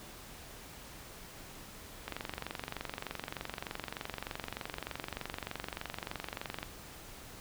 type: click train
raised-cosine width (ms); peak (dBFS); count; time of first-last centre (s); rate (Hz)
0.3; -21; 107; 2.08-6.629; 23.3
effects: pink hiss -50 dBFS RMS until 7.4 s